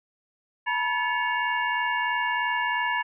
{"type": "tone cluster", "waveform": "sine", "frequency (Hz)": [889, 972, 1724, 2219, 2799], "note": ["A5", "B5", "A6", "C#7", "F7"], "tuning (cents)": [18, -28, -36, 1, 3], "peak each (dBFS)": [-34, -27, -27, -34, -35], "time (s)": [0.66, 3.03], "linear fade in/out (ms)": 20, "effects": []}